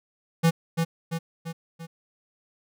square tone with echo, 165.3 Hz, E3, 5 cents sharp, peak -17 dBFS, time 0.43-0.51 s, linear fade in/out 20 ms, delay 340 ms, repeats 4, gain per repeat -5 dB, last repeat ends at 1.87 s, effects none

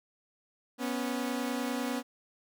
sawtooth tone pair together, 245 / 275 Hz, B3 / C#4, -14 / -14 cents, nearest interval major second, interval 200 cents, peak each -29 / -31 dBFS, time 0.78-2.03 s, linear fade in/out 50 ms, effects none

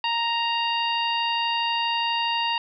harmonic tone, 932.3 Hz, A#5, in tune, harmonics 1 / 2 / 3 / 4 / 5, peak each -25 / -33 / -26 / -34 / -35 dBFS, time 0.04-2.58 s, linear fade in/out 2 ms, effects none

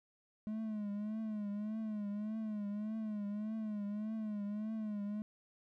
triangle tone with vibrato, 211.9 Hz, G#3, 35 cents sharp, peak -35 dBFS, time 0.47-5.22 s, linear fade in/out 0 ms, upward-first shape triangle, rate 1.7 Hz, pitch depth 87 cents each way, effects none

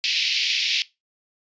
pink band-pass noise, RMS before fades -23 dBFS, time 0.04-0.82 s, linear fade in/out 0 ms, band 2300 to 5300 Hz, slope 48 dB/octave, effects noise-tail reverb RT60 0.2 s tail -18 dB re dry + resampled to 16000 Hz

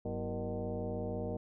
sine tone with frequency modulation, 185 Hz, F#3, in tune, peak -34 dBFS, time 0.05-1.37 s, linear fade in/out 5 ms, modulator 142 Hz, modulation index 3.3, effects none

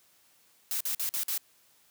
blue noise bursts, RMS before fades -31 dBFS, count 5, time 0.71-1.377 s, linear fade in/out 0 ms, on 95 ms, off 48 ms, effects white hiss -64 dBFS RMS until 1.9 s + high-pass 80 Hz 12 dB/octave

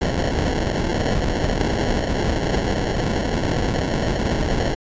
pink noise with sample-and-hold, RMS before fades -21 dBFS, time 0.01-4.75 s, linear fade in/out 10 ms, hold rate 1225 Hz, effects resampled to 16000 Hz

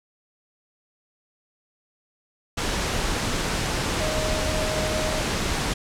sine tone in noise, 622.3 Hz, D#5, in tune, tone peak -28 dBFS, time 4-5.21 s, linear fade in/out 10 ms, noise pink, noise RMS -25 dBFS, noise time 2.57-5.74 s, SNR -6 dB, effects low-pass 8000 Hz 12 dB/octave

